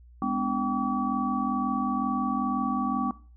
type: tone cluster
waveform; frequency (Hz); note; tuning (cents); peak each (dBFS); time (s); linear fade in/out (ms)
sine; 205.9 / 251.4 / 293.6 / 778 / 1143; G#3 / B3 / D4 / G5 / D6; -15 / +31 / 0 / -13 / -47; -32 / -29 / -34 / -33 / -30; 0.22-3.11; 2
effects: noise-tail reverb RT60 0.4 s tail -19 dB re dry + added 60 Hz sine -49 dBFS peak until 3.36 s